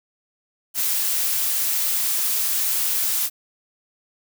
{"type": "noise", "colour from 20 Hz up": "blue", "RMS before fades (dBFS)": -22, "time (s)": [0.74, 3.3], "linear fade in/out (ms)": 50, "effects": []}